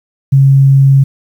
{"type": "tone", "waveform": "sine", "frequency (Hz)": 136.5, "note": "C#3", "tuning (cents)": -26, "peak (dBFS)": -3, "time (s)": [0.32, 1.04], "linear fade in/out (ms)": 10, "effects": ["7-bit"]}